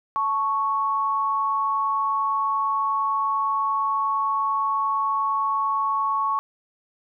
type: tone pair together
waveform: sine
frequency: 880 / 1108.7 Hz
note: A5 / C#6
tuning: 0 / 0 cents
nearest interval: major third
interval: 400 cents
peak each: -28 / -21 dBFS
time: 0.16-6.39 s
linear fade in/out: 0 ms
effects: none